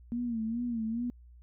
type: tone with vibrato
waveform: sine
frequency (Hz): 231.7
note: A#3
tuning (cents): -10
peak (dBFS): -30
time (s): 0.12-1.1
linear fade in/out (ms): 0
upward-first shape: sine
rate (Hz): 2.4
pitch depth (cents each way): 89
effects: added 60 Hz sine -51 dBFS peak until 1.42 s